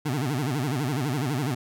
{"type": "tone with vibrato", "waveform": "25% pulse", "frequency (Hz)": 136.7, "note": "C#3", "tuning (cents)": -24, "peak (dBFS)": -21, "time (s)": [0.05, 1.55], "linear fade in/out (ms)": 10, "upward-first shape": "sine", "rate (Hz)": 12, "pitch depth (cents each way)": 220, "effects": []}